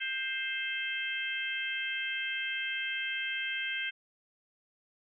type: harmonic tone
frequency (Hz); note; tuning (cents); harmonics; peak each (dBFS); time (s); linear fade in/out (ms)
525; C5; +6; 3 / 4 / 5 / 6; -36 / -37 / -38 / -39; 0-3.91; 20
effects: none